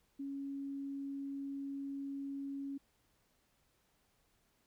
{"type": "tone", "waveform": "sine", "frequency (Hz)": 277.1, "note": "C#4", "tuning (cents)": -1, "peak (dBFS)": -39, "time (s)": [0.19, 2.78], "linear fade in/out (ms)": 10, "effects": ["pink hiss -75 dBFS RMS until 4.66 s"]}